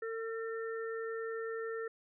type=harmonic tone; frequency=451.8 Hz; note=A4; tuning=46 cents sharp; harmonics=1 / 3 / 4; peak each=-37 / -46 / -46 dBFS; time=0.02-1.88 s; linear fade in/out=5 ms; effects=none